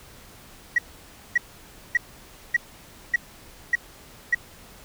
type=tone bursts; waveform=sine; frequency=1917 Hz; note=A#6; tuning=48 cents sharp; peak=-14 dBFS; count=7; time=0.76-4.348 s; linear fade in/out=5 ms; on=24 ms; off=570 ms; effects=tanh soft clip ceiling -12 dBFS + pink hiss -48 dBFS RMS until 4.84 s